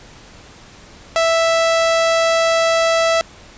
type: tone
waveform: sawtooth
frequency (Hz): 659.3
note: E5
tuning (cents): 0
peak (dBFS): -9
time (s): 1.16-3.21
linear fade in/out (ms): 0
effects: pink hiss -42 dBFS RMS until 3.57 s + resampled to 16000 Hz